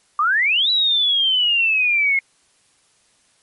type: exponential two-way sweep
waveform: sine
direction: up then down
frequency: 1151 to 3964 to 2150 Hz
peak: -14 dBFS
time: 0.19-2.19 s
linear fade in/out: 2 ms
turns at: 0.7 s
effects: white hiss -59 dBFS RMS until 3.42 s + MP3 48 kbps